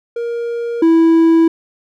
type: tone pair in turn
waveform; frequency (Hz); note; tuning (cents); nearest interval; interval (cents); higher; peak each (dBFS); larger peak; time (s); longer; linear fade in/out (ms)
triangle; 470 / 328.4; A#4 / E4; +14 / -6; tritone; 620; first; -16 / -5; second; 0.16-0.82 / 0.82-1.48; neither; 5
effects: none